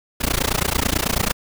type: noise with amplitude modulation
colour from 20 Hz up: pink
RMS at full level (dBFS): -17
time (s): 0.2-1.33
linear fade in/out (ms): 20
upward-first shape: sine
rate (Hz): 29.1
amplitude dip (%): 100
effects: none